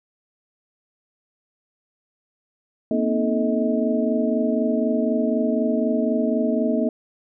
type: tone cluster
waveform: sine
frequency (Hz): 233 / 257 / 309 / 434.2 / 633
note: A#3 / C4 / D#4 / A4 / D#5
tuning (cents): -1 / -31 / -12 / -23 / +30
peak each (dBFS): -22 / -25 / -27 / -27 / -25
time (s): 2.91-6.89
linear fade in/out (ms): 2
effects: none